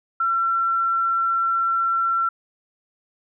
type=tone; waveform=sine; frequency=1354 Hz; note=E6; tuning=46 cents sharp; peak=-18 dBFS; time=0.2-2.29 s; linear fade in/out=5 ms; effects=none